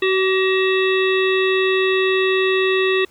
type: harmonic tone with a mistuned harmonic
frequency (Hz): 378.3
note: F#4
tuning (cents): +38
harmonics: 1 / 3 / 5 / 7 / 9 / 10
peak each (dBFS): -16 / -27 / -23 / -24 / -30 / -29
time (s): 0.02-3.05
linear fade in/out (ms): 5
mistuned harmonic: 3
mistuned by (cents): +27
effects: pink hiss -53 dBFS RMS until 3.1 s